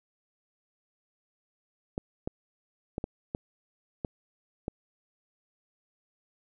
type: clicks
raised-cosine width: 2 ms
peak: -18 dBFS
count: 7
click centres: 1.979 / 2.275 / 2.981 / 3.041 / 3.349 / 4.048 / 4.681 s
effects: none